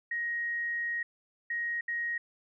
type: tone bursts at uneven times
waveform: sine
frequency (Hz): 1881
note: A#6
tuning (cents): +15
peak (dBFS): -30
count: 3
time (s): 0.11-1.03 / 1.5-1.81 / 1.88-2.18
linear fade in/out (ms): 5
effects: none